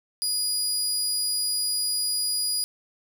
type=tone; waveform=25% pulse; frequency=4900 Hz; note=D#8; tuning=27 cents flat; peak=-19 dBFS; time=0.22-2.64 s; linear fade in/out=0 ms; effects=none